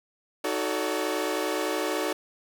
sawtooth chord, D# half-diminished seventh, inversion none, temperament equal with one note detuned, 311.1 / 370 / 440 / 569 Hz, D#4 / F#4 / A4 / C#5, 0 / 0 / 0 / +45 cents, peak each -28 dBFS, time 0.44-2.13 s, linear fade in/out 5 ms, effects none

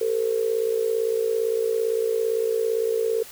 sine tone with amplitude modulation, 450 Hz, A4, 39 cents sharp, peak -17 dBFS, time 0.01-3.23 s, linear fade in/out 5 ms, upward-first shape sine, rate 57.7 Hz, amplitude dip 75%, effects white hiss -43 dBFS RMS until 3.31 s

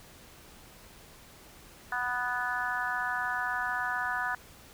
harmonic tone, 246.9 Hz, B3, in tune, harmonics 3 / 4 / 5 / 6 / 7, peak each -37 / -36 / -38 / -33 / -35 dBFS, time 1.92-4.35 s, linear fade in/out 2 ms, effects pink hiss -53 dBFS RMS until 4.73 s

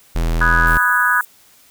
square tone, 41.2 Hz, E1, in tune, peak -16 dBFS, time 0.15-0.78 s, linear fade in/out 10 ms
sine chord, G# minor seventh, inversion first, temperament equal, 987.8 / 1244.5 / 1480 / 1661.2 Hz, B5 / D#6 / F#6 / G#6, 0 / 0 / 0 / 0 cents, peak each -21 / -19 / -16 / -17 dBFS, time 0.41-1.21 s, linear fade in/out 2 ms
white high-pass noise, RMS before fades -34 dBFS, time 0.67-1.25 s, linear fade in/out 2 ms, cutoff 7600 Hz, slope 48 dB/octave
effects white hiss -50 dBFS RMS until 1.7 s

